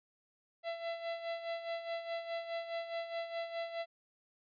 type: tone with tremolo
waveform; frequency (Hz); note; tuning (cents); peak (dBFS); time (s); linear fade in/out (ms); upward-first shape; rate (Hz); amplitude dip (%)
45% pulse; 671; E5; +31; -35; 0.63-3.86; 50; sine; 4.8; 65
effects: resampled to 11025 Hz